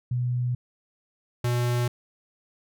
sine / square tone pair in turn, 123.47 / 121.42 Hz, B2 / B2, 0 / -29 cents, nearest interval unison, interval 29 cents, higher first, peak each -23 dBFS, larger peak neither, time 0.11-0.55 / 1.44-1.88 s, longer neither, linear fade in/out 5 ms, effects none

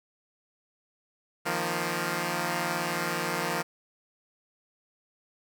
5% pulse chord, Eb suspended second, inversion none, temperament equal, 155.56 / 174.61 / 233.1 Hz, Eb3 / F3 / Bb3, 0 / 0 / 0 cents, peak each -22 / -19 / -24 dBFS, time 1.45-3.63 s, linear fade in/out 20 ms, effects none

